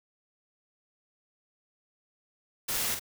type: noise with echo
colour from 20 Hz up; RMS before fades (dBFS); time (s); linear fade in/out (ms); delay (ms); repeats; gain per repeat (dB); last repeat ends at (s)
white; -31; 2.68-2.95; 10; 46; 1; -6; 2.996
effects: none